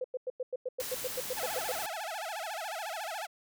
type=tone bursts; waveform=sine; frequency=508 Hz; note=B4; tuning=49 cents sharp; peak=-31 dBFS; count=14; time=0.01-1.72 s; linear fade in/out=5 ms; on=33 ms; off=96 ms
type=noise; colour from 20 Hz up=white; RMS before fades=-39 dBFS; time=0.8-1.86 s; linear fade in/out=0 ms
type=tone with vibrato; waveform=sawtooth; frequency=747 Hz; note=F#5; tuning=16 cents sharp; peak=-32 dBFS; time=1.36-3.27 s; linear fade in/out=20 ms; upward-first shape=sine; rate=14 Hz; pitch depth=280 cents each way
effects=none